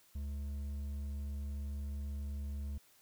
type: tone with hard clipping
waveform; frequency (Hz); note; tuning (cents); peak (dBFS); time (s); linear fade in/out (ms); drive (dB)
triangle; 71; C#2; +42; -39; 0.15-2.78; 5; 9
effects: white hiss -66 dBFS RMS until 3.01 s